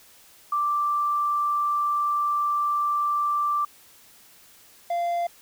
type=tone pair in turn; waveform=sine / triangle; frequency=1174.7 / 691.3 Hz; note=D6 / F5; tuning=0 / -18 cents; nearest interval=major sixth; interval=918 cents; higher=first; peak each=-21 dBFS; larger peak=neither; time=0.52-3.65 / 4.9-5.27 s; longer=first; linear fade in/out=5 ms; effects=white hiss -53 dBFS RMS until 5.41 s